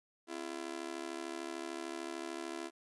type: tone with amplitude modulation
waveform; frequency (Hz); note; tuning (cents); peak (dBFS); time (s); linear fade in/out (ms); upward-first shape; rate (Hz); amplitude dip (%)
sawtooth; 337.7; E4; +42; -32; 0.27-2.71; 50; sine; 73.4; 95
effects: resampled to 24000 Hz + 12-bit